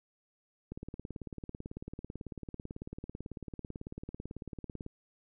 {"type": "click train", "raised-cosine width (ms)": 3, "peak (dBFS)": -28, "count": 76, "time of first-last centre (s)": [0.72, 4.864], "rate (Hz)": 18.1, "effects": []}